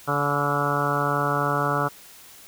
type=harmonic tone with a mistuned harmonic; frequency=143.8 Hz; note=D3; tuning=36 cents flat; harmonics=1 / 2 / 3 / 4 / 5 / 6 / 7 / 8 / 9 / 10; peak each=-28 / -32 / -31 / -30 / -31 / -32 / -32 / -29 / -27 / -31 dBFS; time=0.07-1.89 s; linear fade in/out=20 ms; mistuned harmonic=9; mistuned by=+23 cents; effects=white hiss -47 dBFS RMS until 2.47 s